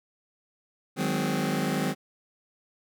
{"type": "chord", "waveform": "sawtooth", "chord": "Ab dominant seventh", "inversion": "second", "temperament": "just", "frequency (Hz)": [155.74, 186.89, 207.7, 259.6], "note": ["Eb3", "Gb3", "Ab3", "C4"], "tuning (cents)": [2, 18, 0, -13], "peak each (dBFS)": -27, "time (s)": [0.96, 1.95], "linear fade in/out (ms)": 50, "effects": []}